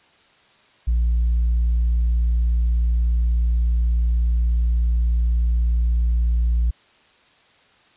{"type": "tone with tanh clipping", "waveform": "triangle", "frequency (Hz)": 58.27, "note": "A#1", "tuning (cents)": 0, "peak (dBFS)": -16, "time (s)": [0.87, 6.71], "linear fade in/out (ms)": 10, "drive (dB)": 6, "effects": ["white hiss -55 dBFS RMS until 7.96 s", "resampled to 8000 Hz"]}